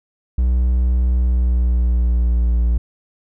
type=tone with pitch glide; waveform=triangle; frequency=61.74 to 58.54 Hz; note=B1 to A#1; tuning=0 to +8 cents; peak=-11 dBFS; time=0.38-2.78 s; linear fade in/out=5 ms; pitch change=-92 cents; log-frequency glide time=1.16-2.58 s; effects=none